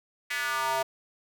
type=tone with high-pass filter sweep; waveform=square; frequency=132.8 Hz; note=C3; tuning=26 cents sharp; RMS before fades=-29 dBFS; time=0.3-0.83 s; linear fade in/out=10 ms; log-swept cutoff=2000 to 710 Hz; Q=3.4; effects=none